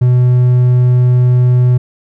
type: tone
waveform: triangle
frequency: 124.5 Hz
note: B2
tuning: 14 cents sharp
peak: -4 dBFS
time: 0.01-1.78 s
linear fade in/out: 10 ms
effects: none